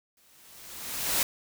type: noise with exponential growth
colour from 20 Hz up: white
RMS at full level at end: -24 dBFS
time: 0.17-1.23 s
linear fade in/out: 2 ms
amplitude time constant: 230 ms
effects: none